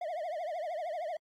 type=tone with vibrato; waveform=triangle; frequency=659.3 Hz; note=E5; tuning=in tune; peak=-32 dBFS; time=0.01-1.17 s; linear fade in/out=5 ms; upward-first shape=triangle; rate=13 Hz; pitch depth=210 cents each way; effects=AAC 64 kbps